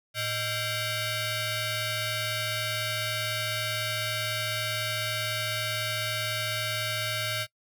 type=ring-modulated tone; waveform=10% pulse; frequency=734 Hz; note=F#5; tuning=14 cents flat; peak=-17 dBFS; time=0.14-7.47 s; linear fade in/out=50 ms; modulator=846 Hz; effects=noise-tail reverb RT60 0.1 s tail -22 dB re dry